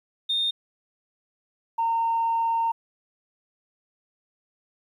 sine tone pair in turn, 3655 / 916.1 Hz, A#7 / A#5, -35 / -30 cents, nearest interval 2 octaves, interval 2395 cents, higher first, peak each -21 / -20 dBFS, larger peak second, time 0.29-0.51 / 1.78-2.72 s, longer second, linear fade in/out 10 ms, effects tanh soft clip ceiling -17 dBFS + 10-bit

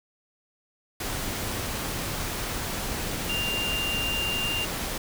sine tone in noise, 2793 Hz, F7, 1 cent flat, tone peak -27 dBFS, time 3.29-4.65 s, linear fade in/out 5 ms, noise pink, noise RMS -31 dBFS, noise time 1-4.98 s, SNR +1 dB, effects none

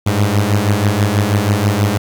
sawtooth beating tone pair, 99.7 / 105.9 Hz, G2 / G#2, +30 / +34 cents, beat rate 6.2 Hz, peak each -11 dBFS, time 0.06-1.98 s, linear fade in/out 10 ms, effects 7-bit

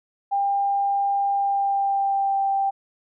sine tone with pitch glide, 798 to 785.7 Hz, G5 to G5, +31 to +4 cents, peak -19 dBFS, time 0.31-2.71 s, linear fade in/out 20 ms, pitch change -27 cents, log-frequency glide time 1.34-2.4 s, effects none

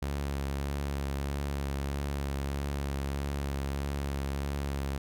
sawtooth tone with vibrato, 69.9 Hz, C#2, 15 cents sharp, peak -27 dBFS, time 0.02-4.98 s, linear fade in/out 5 ms, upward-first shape triangle, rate 1.6 Hz, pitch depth 26 cents each way, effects none

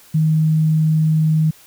sine tone, 157 Hz, D#3, 16 cents sharp, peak -12 dBFS, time 0.14-1.51 s, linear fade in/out 10 ms, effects white hiss -47 dBFS RMS until 1.66 s

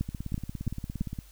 two click trains, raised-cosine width 5 ms, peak -16 / -22 dBFS, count 4 / 20, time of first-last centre 0.01-1.01 / 0.09-1.188 s, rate 3 / 17.3 Hz, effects added 50 Hz sine -51 dBFS peak until 1.31 s + white hiss -58 dBFS RMS until 1.31 s

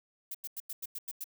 violet noise bursts, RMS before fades -39 dBFS, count 8, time 0.31-1.242 s, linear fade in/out 5 ms, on 36 ms, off 92 ms, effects none

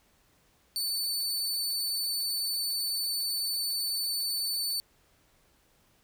sawtooth tone, 4506 Hz, C#8, 28 cents sharp, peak -26 dBFS, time 0.76-4.8 s, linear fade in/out 0 ms, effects pink hiss -66 dBFS RMS until 6.03 s

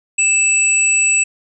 sine tone pair together, 2637 / 7838 Hz, E7 / B8, 0 / -14 cents, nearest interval octave + perfect fifth, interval 1886 cents, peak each -14 dBFS, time 0.18-1.24 s, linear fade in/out 10 ms, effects none

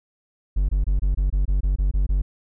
triangle tone bursts, 47.72 Hz, G1, 46 cents flat, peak -15 dBFS, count 11, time 0.56-2.22 s, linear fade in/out 10 ms, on 130 ms, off 23 ms, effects none

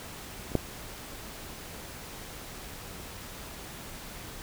clicks, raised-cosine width 2 ms, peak -27 / -10 dBFS, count 2, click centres 0.518 / 0.553 s, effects pink hiss -43 dBFS RMS until 4.42 s

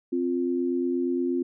sine tone pair together, 261.8 / 350.3 Hz, C4 / F4, +1 / +5 cents, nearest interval perfect fourth, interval 504 cents, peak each -26 dBFS, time 0.12-1.43 s, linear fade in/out 10 ms, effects none

